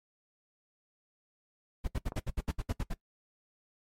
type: noise bursts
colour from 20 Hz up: brown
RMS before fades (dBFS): -31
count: 11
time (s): 1.84-2.94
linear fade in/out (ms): 10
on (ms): 40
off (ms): 66
type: click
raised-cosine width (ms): 1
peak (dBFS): -25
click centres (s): 2.121
effects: noise-tail reverb RT60 0.1 s tail -19 dB re dry + MP3 64 kbps